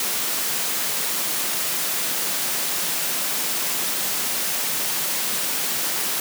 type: high-pass noise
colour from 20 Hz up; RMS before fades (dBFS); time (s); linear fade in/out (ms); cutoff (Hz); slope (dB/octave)
white; -24; 0-6.2; 2; 140; 48
effects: none